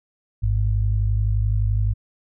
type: tone pair together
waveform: sine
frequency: 52.13 / 103.83 Hz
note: G#1 / G#2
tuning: +7 / 0 cents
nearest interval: octave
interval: 1193 cents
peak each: -20 dBFS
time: 0.42-1.94 s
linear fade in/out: 20 ms
effects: none